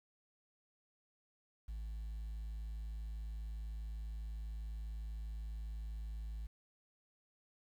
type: tone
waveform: sine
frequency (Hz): 53.8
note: A1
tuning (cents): -38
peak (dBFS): -38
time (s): 1.68-6.47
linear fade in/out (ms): 10
effects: tanh soft clip ceiling -40 dBFS + 11-bit